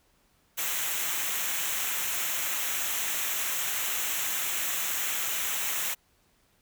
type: noise with comb filter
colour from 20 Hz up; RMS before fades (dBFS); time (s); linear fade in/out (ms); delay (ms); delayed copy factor
white; -30; 0.57-5.95; 20; 0.21; -0.65
effects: pink hiss -67 dBFS RMS until 6.61 s